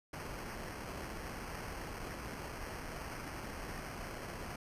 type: noise with sample-and-hold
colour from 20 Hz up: pink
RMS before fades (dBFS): -44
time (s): 0.13-4.56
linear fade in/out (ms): 5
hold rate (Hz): 3675
effects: resampled to 32000 Hz